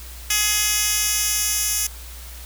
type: tone with high-pass filter sweep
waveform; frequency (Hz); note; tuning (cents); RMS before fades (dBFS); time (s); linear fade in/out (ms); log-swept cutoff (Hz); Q
10% pulse; 419.8; G#4; +19; -21; 0.3-1.87; 5; 3700 to 6400; 0.85
effects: added 60 Hz sine -36 dBFS peak until 2.45 s + white hiss -41 dBFS RMS until 2.45 s